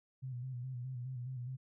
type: tone with vibrato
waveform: sine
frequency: 126.3 Hz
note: B2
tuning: 39 cents sharp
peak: -39 dBFS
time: 0.22-1.57 s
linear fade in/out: 20 ms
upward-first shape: square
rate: 4.8 Hz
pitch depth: 57 cents each way
effects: none